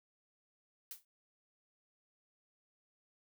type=noise with exponential decay; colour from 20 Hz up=blue; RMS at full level=-42 dBFS; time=0.91-1.05 s; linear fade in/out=2 ms; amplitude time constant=29 ms; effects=none